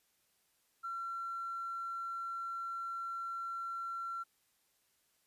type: tone with tanh clipping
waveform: triangle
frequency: 1360 Hz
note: F6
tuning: 46 cents flat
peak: -37 dBFS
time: 0.83-4.24 s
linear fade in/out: 20 ms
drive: 1 dB
effects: white hiss -75 dBFS RMS until 5.26 s + resampled to 32000 Hz